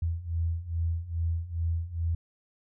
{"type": "beating tone pair", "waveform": "sine", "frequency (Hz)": [82, 84.4], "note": ["E2", "E2"], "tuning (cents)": [-9, 41], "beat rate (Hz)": 2.4, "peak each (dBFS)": [-32, -29], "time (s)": [0.02, 2.15], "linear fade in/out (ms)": 5, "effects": []}